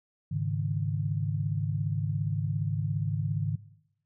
sine chord, Ab suspended fourth, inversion none, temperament just, 103.83 / 138.43 / 155.74 Hz, Ab2 / Db3 / Eb3, 0 / -2 / +2 cents, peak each -32 / -32 / -31 dBFS, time 0.31-3.56 s, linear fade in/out 10 ms, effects noise-tail reverb RT60 0.8 s tail -18 dB re dry

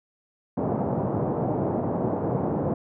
pink band-pass noise, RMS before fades -26 dBFS, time 0.57-2.74 s, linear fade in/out 5 ms, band 110 to 820 Hz, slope 24 dB/octave, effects none

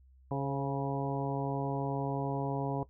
harmonic tone with a mistuned harmonic, 138.59 Hz, C#3, in tune, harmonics 1 / 2 / 3 / 4 / 5 / 6 / 7, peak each -34 / -37 / -39 / -40 / -41 / -42 / -42 dBFS, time 0.31-2.83 s, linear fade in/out 2 ms, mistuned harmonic 4, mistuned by -36 cents, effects noise-tail reverb RT60 0.1 s tail -17 dB re dry + added 65 Hz sine -57 dBFS peak until 2.89 s

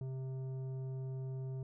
sine tone with tanh clipping, 131.6 Hz, C3, 10 cents sharp, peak -40 dBFS, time 0.01-1.63 s, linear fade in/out 2 ms, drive 10 dB, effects none

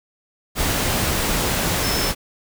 sine tone in noise, 5274 Hz, E8, in tune, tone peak -26 dBFS, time 1.81-2.13 s, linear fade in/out 50 ms, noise pink, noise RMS -21 dBFS, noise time 0.55-2.15 s, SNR -8 dB, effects none

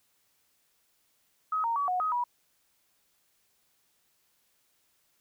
sine tone with pitch steps, 1269 / 925 / 1137 / 730 / 1261 / 970 Hz, D#6 / A#5 / C#6 / F#5 / D#6 / B5, +34 / -14 / +44 / -24 / +23 / -31 cents, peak -26 dBFS, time 1.52-2.24 s, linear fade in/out 5 ms, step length 120 ms, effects white hiss -71 dBFS RMS until 5.2 s

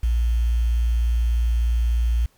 sine tone with quantisation, 58.27 Hz, A#1, in tune, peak -17 dBFS, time 0.03-2.26 s, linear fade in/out 5 ms, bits 7, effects pink hiss -61 dBFS RMS until 2.37 s

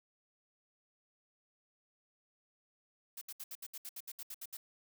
blue noise bursts, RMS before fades -45 dBFS, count 13, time 3.17-4.57 s, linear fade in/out 5 ms, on 44 ms, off 69 ms, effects none

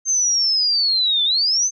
sine linear two-way sweep, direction down then up, 6350 to 3470 to 6350 Hz, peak -15 dBFS, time 0.05-1.71 s, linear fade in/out 50 ms, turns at 1.24 s, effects none

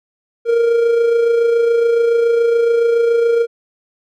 triangle tone with amplitude modulation, 466.2 Hz, A#4, in tune, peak -7 dBFS, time 0.45-3.47 s, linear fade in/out 50 ms, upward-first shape sine, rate 27.1 Hz, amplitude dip 40%, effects none

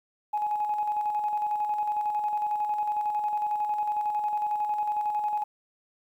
sine tone with tremolo, 840 Hz, G#5, 19 cents sharp, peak -23 dBFS, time 0.33-5.44 s, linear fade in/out 10 ms, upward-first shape square, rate 11 Hz, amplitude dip 40%, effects tanh soft clip ceiling -19 dBFS + 10-bit

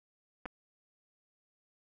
clicks, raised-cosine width 0.5 ms, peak -26 dBFS, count 2, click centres 0.456 / 0.46 s, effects none

